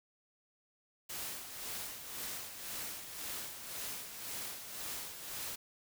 white noise with tremolo, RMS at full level -41 dBFS, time 1.09-5.56 s, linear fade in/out 10 ms, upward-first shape sine, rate 1.9 Hz, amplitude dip 55%, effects none

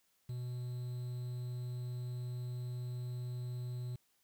triangle tone with quantisation, 123.47 Hz, B2, in tune, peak -36 dBFS, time 0.29-3.96 s, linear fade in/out 5 ms, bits 10, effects white hiss -75 dBFS RMS until 4.23 s

